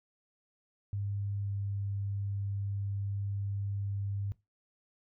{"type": "tone with pitch glide", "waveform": "sine", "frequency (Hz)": [100.7, 99.89], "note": ["G2", "G2"], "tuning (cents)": [47, 33], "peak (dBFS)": -32, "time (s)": [0.93, 4.32], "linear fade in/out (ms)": 0, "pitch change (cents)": -14, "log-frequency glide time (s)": [1.41, 1.5], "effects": ["noise-tail reverb RT60 0.2 s tail -18 dB re dry"]}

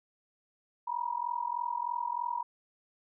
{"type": "tone with amplitude modulation", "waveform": "sine", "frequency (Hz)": 960, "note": "B5", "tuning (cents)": -49, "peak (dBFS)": -27, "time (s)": [0.87, 2.43], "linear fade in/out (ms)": 10, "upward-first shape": "sine", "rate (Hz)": 43.2, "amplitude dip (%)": 90, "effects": []}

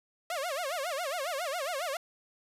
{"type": "tone with vibrato", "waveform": "sawtooth", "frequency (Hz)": 622.3, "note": "D#5", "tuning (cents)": 0, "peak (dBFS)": -28, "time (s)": [0.3, 1.97], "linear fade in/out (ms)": 2, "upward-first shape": "sine", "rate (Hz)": 7.3, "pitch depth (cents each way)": 270, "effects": ["resampled to 32000 Hz"]}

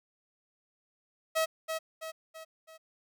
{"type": "tone with echo", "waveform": "sawtooth", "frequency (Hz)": 642, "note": "E5", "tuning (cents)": -46, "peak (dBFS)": -22, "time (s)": [1.35, 1.46], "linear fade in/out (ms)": 20, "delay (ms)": 330, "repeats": 4, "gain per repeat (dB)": -6, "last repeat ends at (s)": 2.78, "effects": []}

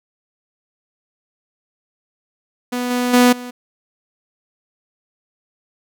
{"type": "tone with level steps", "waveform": "sawtooth", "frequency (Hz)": 246.6, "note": "B3", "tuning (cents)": -2, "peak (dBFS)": [-16, -13, -5, -25], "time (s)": [2.72, 3.51], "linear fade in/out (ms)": 10, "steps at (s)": [2.9, 3.13, 3.32], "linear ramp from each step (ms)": 10, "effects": []}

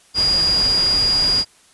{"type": "tone in noise", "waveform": "sine", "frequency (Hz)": 4852, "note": "D#8", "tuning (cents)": -44, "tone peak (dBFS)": -14, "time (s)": [0.14, 1.45], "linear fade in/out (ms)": 50, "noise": "pink", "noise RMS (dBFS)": -27, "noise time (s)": [0.14, 1.45], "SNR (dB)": 10, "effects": ["white hiss -52 dBFS RMS until 1.73 s", "resampled to 24000 Hz"]}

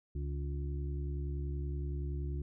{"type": "harmonic tone", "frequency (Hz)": 70.6, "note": "C#2", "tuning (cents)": 32, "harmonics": [1, 2, 4, 5], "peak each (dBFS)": [-35, -41, -50, -48], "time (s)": [0.15, 2.42], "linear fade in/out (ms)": 5, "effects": []}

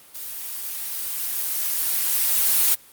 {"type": "noise with level ramp", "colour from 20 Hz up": "blue", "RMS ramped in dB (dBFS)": [-34, -17], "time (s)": [0.14, 2.75], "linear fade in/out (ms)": 10, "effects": ["white hiss -49 dBFS RMS until 2.92 s", "Opus 32 kbps"]}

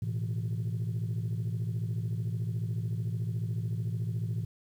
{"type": "chord", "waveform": "sine", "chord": "A suspended second", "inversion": "none", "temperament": "just", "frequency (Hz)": [110, 123.75, 165], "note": ["A2", "B2", "E3"], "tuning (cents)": [0, 4, 2], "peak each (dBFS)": [-30, -34, -35], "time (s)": [0.02, 4.45], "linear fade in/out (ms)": 5, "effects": ["tanh soft clip ceiling -26 dBFS", "10-bit"]}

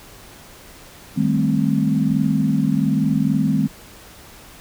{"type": "chord", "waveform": "sine", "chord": "A half-diminished seventh", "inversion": "second", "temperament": "equal with one note detuned", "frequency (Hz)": [155.56, 199.08, 220, 261.6], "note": ["Eb3", "G3", "A3", "C4"], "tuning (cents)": [0, 27, 0, 0], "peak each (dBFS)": -21, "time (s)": [1.16, 3.68], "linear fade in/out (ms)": 20, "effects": ["pink hiss -43 dBFS RMS until 4.6 s"]}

